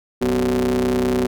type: ring-modulated tone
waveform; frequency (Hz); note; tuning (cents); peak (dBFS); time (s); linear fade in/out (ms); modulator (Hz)
40% pulse; 65.41; C2; 0; -13; 0.21-1.27; 10; 312
effects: none

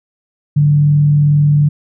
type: tone with frequency modulation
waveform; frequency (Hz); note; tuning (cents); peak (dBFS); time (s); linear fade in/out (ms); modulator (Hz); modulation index
sine; 146.83; D3; 0; -7; 0.56-1.69; 10; 42.2; 0.22
effects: none

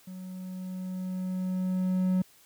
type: tone with level ramp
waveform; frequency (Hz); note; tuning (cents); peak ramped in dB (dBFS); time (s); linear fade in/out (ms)
triangle; 185; F#3; 0; -37 to -20; 0.07-2.22; 5
effects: white hiss -59 dBFS RMS until 2.45 s + high-pass 60 Hz 12 dB/octave

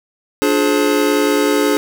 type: chord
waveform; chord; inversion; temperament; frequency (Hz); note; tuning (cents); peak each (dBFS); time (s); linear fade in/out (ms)
square; D half-diminished seventh; none; just; 293.7 / 352.4 / 422.9 / 528.6; D4 / F4 / Ab4 / C5; 0 / +16 / +31 / +18; -17 / -23 / -17 / -22; 0.42-1.77; 0
effects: 7-bit

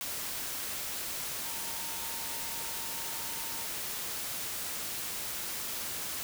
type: tone in noise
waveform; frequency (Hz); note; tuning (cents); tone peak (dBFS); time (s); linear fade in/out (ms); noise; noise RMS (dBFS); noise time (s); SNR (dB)
sine; 917; A#5; -29; -48; 1.45-3.66; 0; white; -37; 0.01-6.23; -14
effects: none

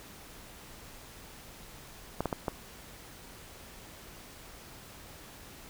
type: clicks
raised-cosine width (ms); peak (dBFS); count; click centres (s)
1; -16; 4; 2.206 / 2.257 / 2.328 / 2.482
effects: pink hiss -50 dBFS RMS until 5.69 s

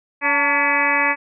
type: harmonic tone with a mistuned harmonic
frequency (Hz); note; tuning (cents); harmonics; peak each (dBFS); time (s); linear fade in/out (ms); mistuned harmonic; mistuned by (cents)
284.4; C#4; +45; 1 / 2 / 3 / 4 / 5 / 6 / 7 / 8 / 9; -29 / -28 / -23 / -24 / -31 / -22 / -21 / -22 / -26; 0.21-1.16; 50; 3; +69
effects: none

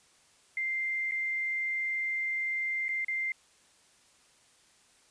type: tone with dropouts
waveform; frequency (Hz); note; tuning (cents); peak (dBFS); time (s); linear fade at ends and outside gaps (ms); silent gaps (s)
sine; 2093; C7; 0; -29; 0.57-3.32; 2; 1.112-1.119 / 2.883-2.89 / 3.047-3.082
effects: white hiss -63 dBFS RMS until 5.1 s + resampled to 22050 Hz

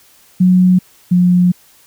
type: tone pair in turn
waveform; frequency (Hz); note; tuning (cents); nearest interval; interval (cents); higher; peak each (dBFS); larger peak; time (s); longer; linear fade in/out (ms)
sine; 182.8 / 178.73; F#3 / F3; -21 / +40; unison; 39; first; -6 / -7; first; 0.4-0.79 / 1.11-1.52; second; 10
effects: white hiss -48 dBFS RMS until 1.86 s

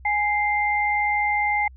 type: tone pair together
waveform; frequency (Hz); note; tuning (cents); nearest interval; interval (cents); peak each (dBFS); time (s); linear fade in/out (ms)
sine; 830.6 / 2093; G#5 / C7; 0 / 0; octave + major third; 1600; -22; 0.05-1.68; 5
effects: added 64 Hz sine -42 dBFS peak until 1.76 s

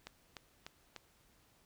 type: click train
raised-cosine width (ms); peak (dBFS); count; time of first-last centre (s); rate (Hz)
0.2; -28; 4; 0.07-0.963; 3.36
effects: pink hiss -69 dBFS RMS until 1.65 s

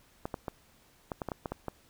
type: clicks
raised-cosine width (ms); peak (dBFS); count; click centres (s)
1; -20; 10; 0.255 / 0.342 / 0.482 / 1.118 / 1.218 / 1.287 / 1.318 / 1.458 / 1.52 / 1.683
effects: pink hiss -63 dBFS RMS until 1.89 s

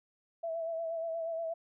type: tone with vibrato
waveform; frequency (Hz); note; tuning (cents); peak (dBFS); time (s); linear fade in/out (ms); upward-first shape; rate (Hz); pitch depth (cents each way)
sine; 659.3; E5; 0; -33; 0.43-1.54; 10; sine; 8.4; 34
effects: none

